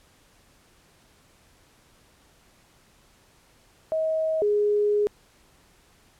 sine tone pair in turn, 636 / 415.2 Hz, D#5 / G#4, +38 / 0 cents, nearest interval perfect fifth, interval 738 cents, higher first, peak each -22 / -19 dBFS, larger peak second, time 3.92-4.42 / 4.42-5.07 s, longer second, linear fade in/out 0 ms, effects pink hiss -59 dBFS RMS until 6.19 s + low-pass 12000 Hz 12 dB/octave

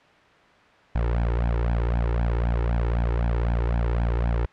sawtooth tone with flanger, 58.2 Hz, A#1, 2 cents flat, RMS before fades -23 dBFS, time 0.95-4.46 s, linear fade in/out 5 ms, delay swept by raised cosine 1.2 to 2.3 ms, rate 3.9 Hz, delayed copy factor +0.85, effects white hiss -53 dBFS RMS until 4.52 s + low-pass 2000 Hz 12 dB/octave

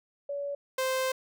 sine / sawtooth tone pair in turn, 568 / 521.2 Hz, C#5 / C5, +42 / -7 cents, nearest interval minor second, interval 149 cents, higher first, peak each -31 / -23 dBFS, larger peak second, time 0.29-0.55 / 0.78-1.12 s, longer second, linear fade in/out 5 ms, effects none

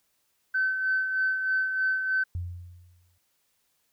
sine tone with tremolo, 1530 Hz, G6, 42 cents flat, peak -21 dBFS, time 0.54-2.24 s, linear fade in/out 10 ms, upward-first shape sine, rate 3.2 Hz, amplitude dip 50%
sine tone with exponential decay, 88 Hz, F2, 14 cents sharp, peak -27 dBFS, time 2.35-3.18 s, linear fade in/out 0 ms, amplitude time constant 180 ms
effects tanh soft clip ceiling -17 dBFS + white hiss -72 dBFS RMS until 3.92 s

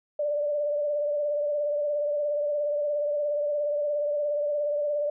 sine tone with vibrato, 587.3 Hz, D5, in tune, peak -24 dBFS, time 0.19-5.1 s, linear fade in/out 5 ms, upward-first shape triangle, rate 17 Hz, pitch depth 44 cents each way, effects none

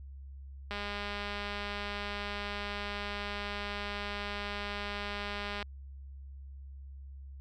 click train, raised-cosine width 0.3 ms, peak -22 dBFS, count 1004, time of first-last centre 0.71-5.627 s, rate 204 Hz, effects added 68 Hz sine -44 dBFS peak until 7.4 s

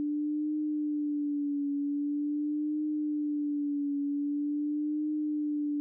sine tone with vibrato, 293.7 Hz, D4, in tune, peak -28 dBFS, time 0-5.8 s, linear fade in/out 0 ms, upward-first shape triangle, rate 0.44 Hz, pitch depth 59 cents each way, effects none

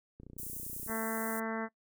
click train, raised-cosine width 3 ms, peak -36 dBFS, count 22, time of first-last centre 0.2-0.898 s, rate 30.1 Hz
white high-pass noise, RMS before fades -42 dBFS, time 0.38-1.4 s, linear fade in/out 5 ms, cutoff 8200 Hz, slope 24 dB/octave
harmonic tone, 223.4 Hz, A3, 27 cents sharp, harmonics 1 / 2 / 3 / 4 / 5 / 6 / 7 / 8 / 9, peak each -37 / -40 / -42 / -43 / -44 / -45 / -45 / -46 / -47 dBFS, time 0.87-1.69 s, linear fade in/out 50 ms
effects noise-tail reverb RT60 0.1 s tail -22 dB re dry

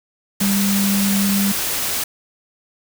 sine tone in noise, 198.5 Hz, G3, 22 cents sharp, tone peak -16 dBFS, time 0.41-1.52 s, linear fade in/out 5 ms, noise white, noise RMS -22 dBFS, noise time 0.4-2.04 s, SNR +3 dB, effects none

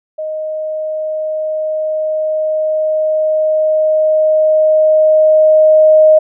sine tone with level ramp, 622.3 Hz, D#5, in tune, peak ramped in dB -18 to -3 dBFS, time 0.18-6.19 s, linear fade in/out 10 ms, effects none

